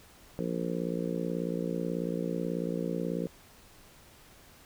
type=harmonic tone; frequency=58.27 Hz; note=A#1; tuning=in tune; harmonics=3 / 4 / 5 / 6 / 7 / 8 / 9; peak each=-34 / -38 / -38 / -40 / -41 / -37 / -40 dBFS; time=0.39-3.27 s; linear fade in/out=0 ms; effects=pink hiss -56 dBFS RMS until 4.65 s